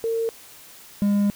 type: tone pair in turn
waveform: sine / triangle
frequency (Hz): 455.2 / 203.2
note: A#4 / G#3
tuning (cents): -41 / -38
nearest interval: octave + major second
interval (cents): 1397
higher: first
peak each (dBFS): -21 / -15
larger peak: second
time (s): 0.04-0.29 / 1.02-1.3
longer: second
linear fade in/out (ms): 0
effects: white hiss -46 dBFS RMS until 1.35 s